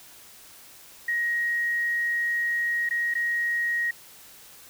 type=tone with dropouts; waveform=sine; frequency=1886 Hz; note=A#6; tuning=20 cents sharp; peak=-23 dBFS; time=1.08-3.91 s; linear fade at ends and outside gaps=5 ms; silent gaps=2.891-2.908 / 3.14-3.151 s; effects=white hiss -49 dBFS RMS until 4.69 s